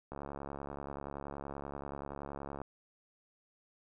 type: click train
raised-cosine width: 1 ms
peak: -28 dBFS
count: 177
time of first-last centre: 0.12-2.616 s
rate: 70.5 Hz
effects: none